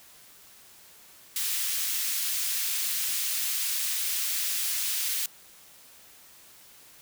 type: high-pass noise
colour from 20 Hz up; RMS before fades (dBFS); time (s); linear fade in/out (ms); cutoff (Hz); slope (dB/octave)
white; -29; 1.36-5.26; 2; 2200; 12
effects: white hiss -53 dBFS RMS until 7.01 s